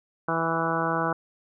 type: harmonic tone with a mistuned harmonic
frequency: 164.3 Hz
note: E3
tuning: 5 cents flat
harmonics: 1 / 2 / 3 / 4 / 5 / 6 / 7 / 8 / 9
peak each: -32 / -32 / -32 / -32 / -32 / -32 / -32 / -32 / -32 dBFS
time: 0.28-1.13 s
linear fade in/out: 5 ms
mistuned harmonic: 6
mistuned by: +16 cents
effects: none